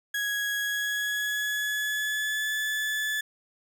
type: tone with pitch glide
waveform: 35% pulse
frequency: 1661.2 to 1729.7 Hz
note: G#6 to A6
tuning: 0 to -30 cents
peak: -25 dBFS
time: 0.14-3.21 s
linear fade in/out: 5 ms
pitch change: +70 cents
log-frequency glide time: 0.59-2.53 s
effects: none